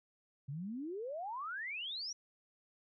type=exponential sweep; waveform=sine; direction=up; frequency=130.8 to 5890 Hz; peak=-39 dBFS; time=0.48-2.13 s; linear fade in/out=10 ms; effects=none